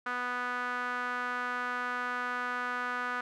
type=tone with band-pass filter; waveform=sawtooth; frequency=246.9 Hz; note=B3; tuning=in tune; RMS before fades=-34 dBFS; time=0.06-3.21 s; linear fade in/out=5 ms; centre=1400 Hz; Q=3.8; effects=none